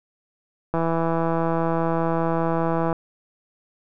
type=click train; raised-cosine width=1 ms; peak=-10 dBFS; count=362; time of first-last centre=0.74-2.928 s; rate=165 Hz; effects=none